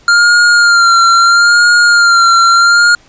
square tone with vibrato, 1396.9 Hz, F6, in tune, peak -5 dBFS, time 0.08-2.95 s, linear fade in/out 2 ms, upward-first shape sine, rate 0.76 Hz, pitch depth 37 cents each way, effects pink hiss -45 dBFS RMS until 3.08 s + resampled to 16000 Hz

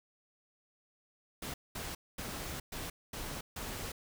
pink noise bursts at uneven times, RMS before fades -41 dBFS, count 6, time 1.42-1.54 / 1.75-1.95 / 2.18-2.6 / 2.72-2.9 / 3.13-3.41 / 3.56-3.92 s, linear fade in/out 5 ms, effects none

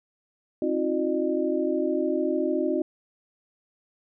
sine tone cluster, 268.4 / 321.7 / 361.4 / 605 Hz, C4 / E4 / F#4 / D#5, +44 / -42 / -41 / -49 cents, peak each -29 / -27 / -27 / -30 dBFS, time 0.62-2.82 s, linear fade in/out 2 ms, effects none

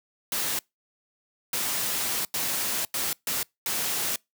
white noise bursts at uneven times, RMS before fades -28 dBFS, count 6, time 0.32-0.59 / 1.53-2.25 / 2.34-2.85 / 2.94-3.13 / 3.27-3.43 / 3.66-4.16 s, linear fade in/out 2 ms, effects noise-tail reverb RT60 0.2 s tail -26 dB re dry + high-pass 100 Hz 12 dB/octave

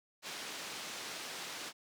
white band-pass noise, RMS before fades -44 dBFS, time 0.22-1.73 s, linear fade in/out 50 ms, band 190 to 5300 Hz, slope 12 dB/octave, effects none

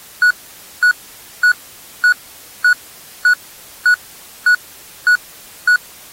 triangle tone bursts, 1466 Hz, F#6, 16 cents flat, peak -5 dBFS, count 10, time 0.22-5.76 s, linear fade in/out 2 ms, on 86 ms, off 520 ms, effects white hiss -39 dBFS RMS until 6.12 s + AAC 48 kbps

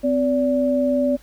sine tone pair together, 257 / 577 Hz, C4 / D5, -31 / -31 cents, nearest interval octave + major second, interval 1400 cents, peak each -19 dBFS, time 0.03-1.17 s, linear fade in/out 20 ms, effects added 50 Hz sine -46 dBFS peak until 1.22 s + pink hiss -52 dBFS RMS until 1.22 s

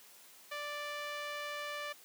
sawtooth tone with band-pass filter, 587.3 Hz, D5, in tune, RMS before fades -41 dBFS, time 0.51-1.93 s, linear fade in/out 10 ms, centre 2100 Hz, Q 0.86, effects white hiss -58 dBFS RMS until 2.04 s + high-pass 200 Hz 12 dB/octave

